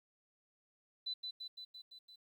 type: tone with echo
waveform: sine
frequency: 4000 Hz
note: B7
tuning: 21 cents sharp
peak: -37 dBFS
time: 1.06-1.14 s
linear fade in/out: 10 ms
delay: 170 ms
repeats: 6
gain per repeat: -3 dB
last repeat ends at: 2.16 s
effects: 12-bit